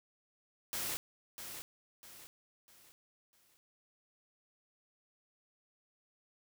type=noise with echo; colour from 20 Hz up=white; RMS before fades=-38 dBFS; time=0.73-0.97 s; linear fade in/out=0 ms; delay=650 ms; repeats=4; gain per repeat=-8 dB; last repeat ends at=3.57 s; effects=none